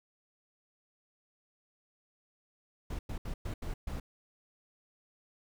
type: noise bursts at uneven times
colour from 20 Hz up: brown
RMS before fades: -37 dBFS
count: 6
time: 2.9-2.99 / 3.09-3.18 / 3.25-3.34 / 3.45-3.54 / 3.62-3.74 / 3.87-4 s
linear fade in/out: 5 ms
effects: none